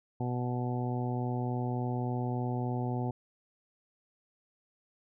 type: harmonic tone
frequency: 123.47 Hz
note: B2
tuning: in tune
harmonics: 1 / 2 / 3 / 4 / 5 / 6 / 7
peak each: -32 / -36 / -40 / -44 / -47 / -41 / -43 dBFS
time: 0.2-3.11 s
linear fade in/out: 5 ms
effects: none